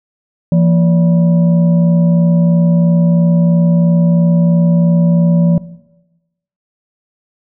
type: tone with frequency modulation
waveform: sine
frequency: 170 Hz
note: F3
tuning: 46 cents flat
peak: -7 dBFS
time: 0.52-5.58 s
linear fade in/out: 2 ms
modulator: 403 Hz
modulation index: 0.46
effects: noise-tail reverb RT60 1.0 s tail -18 dB re dry